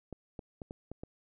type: clicks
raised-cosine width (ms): 2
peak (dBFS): -28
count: 6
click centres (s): 0.127 / 0.392 / 0.618 / 0.709 / 0.916 / 1.035
effects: none